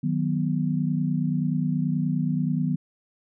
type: chord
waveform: sine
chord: B major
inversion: first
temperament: equal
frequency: 155.56 / 185 / 246.9 Hz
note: D#3 / F#3 / B3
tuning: 0 / 0 / 0 cents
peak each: -25 / -27 / -27 dBFS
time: 0.03-2.76 s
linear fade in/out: 10 ms
effects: none